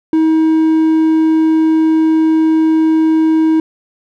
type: tone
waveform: triangle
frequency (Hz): 318.3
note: D#4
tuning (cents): +39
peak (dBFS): -6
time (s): 0.13-3.6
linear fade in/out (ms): 2
effects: none